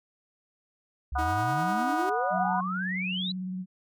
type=exponential sweep; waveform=sine; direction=up; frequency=63.6 to 4053 Hz; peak=-30 dBFS; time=1.12-3.32 s; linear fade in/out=5 ms
type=harmonic tone; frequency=245.3 Hz; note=B3; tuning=12 cents flat; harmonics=3 / 4 / 5 / 6; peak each=-28 / -34 / -33 / -35 dBFS; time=1.15-2.61 s; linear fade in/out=10 ms
type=tone with tremolo; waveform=sawtooth; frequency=316.9 Hz; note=D#4; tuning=32 cents sharp; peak=-29 dBFS; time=1.18-2.1 s; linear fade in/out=10 ms; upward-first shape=sine; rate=10 Hz; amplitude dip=30%
type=tone with vibrato; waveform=sine; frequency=185 Hz; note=F#3; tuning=in tune; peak=-31 dBFS; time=2.3-3.66 s; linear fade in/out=50 ms; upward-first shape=sine; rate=18 Hz; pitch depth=26 cents each way
effects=none